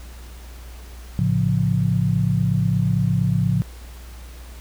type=chord; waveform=sine; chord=A augmented; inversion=none; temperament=equal; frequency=110 / 138.59 / 174.61 Hz; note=A2 / C#3 / E#3; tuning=0 / 0 / 0 cents; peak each=-21 dBFS; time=1.19-3.62 s; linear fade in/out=0 ms; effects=added 60 Hz sine -36 dBFS peak until 4.6 s + pink hiss -46 dBFS RMS until 4.6 s